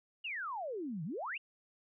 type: exponential two-way sweep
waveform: sine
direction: down then up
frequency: 2960 to 146.9 to 2960 Hz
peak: -37 dBFS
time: 0.24-1.38 s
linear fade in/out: 10 ms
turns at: 1.04 s
effects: none